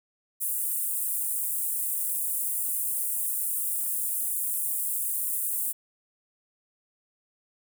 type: high-pass noise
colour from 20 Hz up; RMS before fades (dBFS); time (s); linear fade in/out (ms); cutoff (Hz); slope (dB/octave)
pink; -29; 0.4-5.73; 20; 8700; 48
effects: none

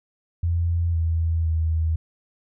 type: tone with pitch steps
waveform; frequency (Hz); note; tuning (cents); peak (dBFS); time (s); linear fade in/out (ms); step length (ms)
sine; 85 / 82.2 / 80.5; F2 / E2 / E2; -46 / -4 / -41; -19; 0.43-1.96; 5; 510
effects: none

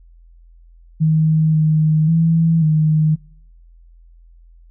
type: tone with pitch steps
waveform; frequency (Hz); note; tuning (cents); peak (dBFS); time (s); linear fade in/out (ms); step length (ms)
sine; 157.3 / 155.5 / 164 / 155.1; D#3 / D#3 / E3 / D#3; +19 / -1 / -9 / -5; -11; 1-3.16; 20; 540
effects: noise-tail reverb RT60 0.7 s tail -26 dB re dry + added 42 Hz sine -43 dBFS peak until 4.7 s

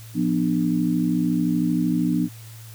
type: chord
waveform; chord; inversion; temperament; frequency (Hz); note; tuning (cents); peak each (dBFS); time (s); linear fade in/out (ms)
sine; B diminished; second; equal with one note detuned; 174.61 / 246.9 / 300.2; F3 / B3 / D4; 0 / 0 / +38; -23; 0.14-2.29; 50
effects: added 112 Hz sine -39 dBFS peak until 2.74 s + white hiss -47 dBFS RMS until 2.74 s

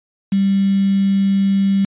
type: tone with quantisation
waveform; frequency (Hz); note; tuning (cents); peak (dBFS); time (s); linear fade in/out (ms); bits
sine; 196; G3; 0; -12; 0.32-1.85; 5; 5
effects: resampled to 8000 Hz

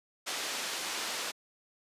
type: low-pass noise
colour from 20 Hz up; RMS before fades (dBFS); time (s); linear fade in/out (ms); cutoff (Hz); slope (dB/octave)
white; -36; 0.26-1.32; 20; 5900; 12
effects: high-pass 300 Hz 12 dB/octave + resampled to 32000 Hz

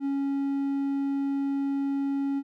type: tone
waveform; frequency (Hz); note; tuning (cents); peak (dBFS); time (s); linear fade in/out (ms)
triangle; 277.2; C#4; 0; -23; 0-2.43; 50
effects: none

